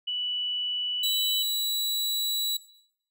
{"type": "tone with pitch glide", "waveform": "sine", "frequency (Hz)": [2960, 3001], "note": ["F#7", "F#7"], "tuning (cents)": [0, 24], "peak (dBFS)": -27, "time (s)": [0.07, 1.43], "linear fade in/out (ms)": 10, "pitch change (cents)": 24, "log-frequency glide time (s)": [0.98, 1.11]}
{"type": "tone", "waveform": "sawtooth", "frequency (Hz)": 3924, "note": "B7", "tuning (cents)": -12, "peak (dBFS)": -23, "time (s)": [1.03, 2.57], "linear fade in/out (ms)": 5}
{"effects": ["noise-tail reverb RT60 0.7 s tail -18 dB re dry"]}